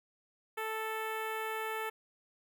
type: tone with notch filter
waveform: 10% pulse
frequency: 440 Hz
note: A4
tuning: in tune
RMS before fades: -37 dBFS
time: 0.57-1.9 s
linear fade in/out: 10 ms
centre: 5800 Hz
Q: 0.54
effects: none